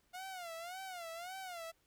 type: tone with vibrato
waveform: sawtooth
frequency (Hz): 710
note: F5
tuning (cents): +28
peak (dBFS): -40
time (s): 0.13-1.72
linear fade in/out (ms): 20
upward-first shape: sine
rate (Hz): 1.8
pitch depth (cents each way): 140
effects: pink hiss -75 dBFS RMS until 1.86 s